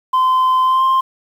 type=tone with pitch glide; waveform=sine; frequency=1031 to 1052.1 Hz; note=C6 to C6; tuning=-26 to +9 cents; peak=-8 dBFS; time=0.13-1.01 s; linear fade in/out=10 ms; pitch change=+35 cents; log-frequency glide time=0.63-0.85 s; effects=tanh soft clip ceiling -10 dBFS + 7-bit